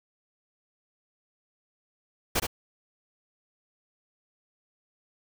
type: noise with echo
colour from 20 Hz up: pink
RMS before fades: -25 dBFS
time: 2.35-2.4 s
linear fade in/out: 10 ms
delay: 69 ms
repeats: 1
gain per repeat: -5 dB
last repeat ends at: 2.469 s
effects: none